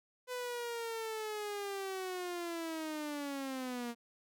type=linear sweep; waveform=sawtooth; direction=down; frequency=503 to 233.1 Hz; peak=-34 dBFS; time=0.27-3.95 s; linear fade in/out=50 ms; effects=none